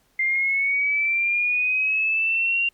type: linear sweep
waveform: sine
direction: up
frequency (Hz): 2093 to 2776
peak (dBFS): -19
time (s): 0.19-2.69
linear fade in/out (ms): 5
effects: pink hiss -64 dBFS RMS until 2.73 s + Opus 48 kbps